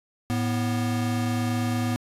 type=tone pair together; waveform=square; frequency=108.9 / 244.5 Hz; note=A2 / B3; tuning=-17 / -17 cents; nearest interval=octave + major second; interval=1400 cents; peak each=-27 dBFS; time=0.3-1.96 s; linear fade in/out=0 ms; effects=resampled to 32000 Hz